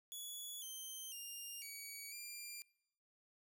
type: tone with pitch steps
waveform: 10% pulse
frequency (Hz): 3395 / 3121 / 2808 / 2265 / 2385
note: G#7 / G7 / F7 / C#7 / D7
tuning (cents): +37 / -8 / +9 / +37 / +26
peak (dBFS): -39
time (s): 0.12-2.62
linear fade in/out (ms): 0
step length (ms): 500
effects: noise-tail reverb RT60 0.8 s tail -23 dB re dry